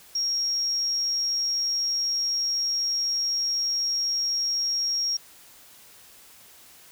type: tone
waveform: sine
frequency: 5588 Hz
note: F8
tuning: in tune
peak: -23 dBFS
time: 0.15-5.17 s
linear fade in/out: 5 ms
effects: white hiss -51 dBFS RMS until 6.91 s